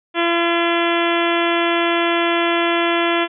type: harmonic tone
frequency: 340.1 Hz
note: F4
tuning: 46 cents flat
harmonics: 1 / 2 / 3 / 4 / 5 / 6 / 7 / 8 / 9 / 10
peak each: -19 / -22 / -24 / -25 / -26 / -27 / -27 / -28 / -29 / -29 dBFS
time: 0.14-3.28 s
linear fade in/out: 50 ms
effects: none